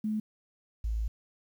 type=tone pair in turn; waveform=sine; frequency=215.2 / 54.9 Hz; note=A3 / A1; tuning=-38 / -3 cents; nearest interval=2 octaves; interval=2365 cents; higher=first; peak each=-28 dBFS; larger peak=neither; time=0.04-0.2 / 0.84-1.08 s; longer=second; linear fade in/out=5 ms; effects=10-bit